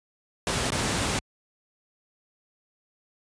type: noise with dropouts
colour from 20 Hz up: pink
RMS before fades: -26 dBFS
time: 0.47-1.19 s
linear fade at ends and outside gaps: 1 ms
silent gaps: 0.704-0.72 s
effects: high-pass 60 Hz 12 dB/octave + resampled to 22050 Hz